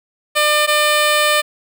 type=tone pair in turn; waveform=10% pulse; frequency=600 / 600 Hz; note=D5 / D5; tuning=+37 / +37 cents; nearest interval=unison; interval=0 cents; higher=neither; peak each=-4 dBFS; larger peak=neither; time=0.35-0.67 / 0.67-1.42 s; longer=second; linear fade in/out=20 ms; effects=none